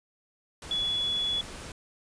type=tone in noise; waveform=sine; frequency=3402 Hz; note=G#7; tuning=41 cents sharp; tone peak=-26 dBFS; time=0.71-1.41 s; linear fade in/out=2 ms; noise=pink; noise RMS=-42 dBFS; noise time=0.62-1.72 s; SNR=+13 dB; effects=resampled to 22050 Hz